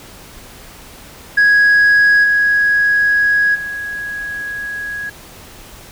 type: tone with level steps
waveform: sine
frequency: 1661.2 Hz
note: G#6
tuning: in tune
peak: -5 / -9 / -21 dBFS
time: 1.37-5.1 s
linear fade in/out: 10 ms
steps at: 2.23 / 3.54 s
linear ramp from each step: 20 ms
effects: tanh soft clip ceiling -6 dBFS + pink hiss -38 dBFS RMS until 5.91 s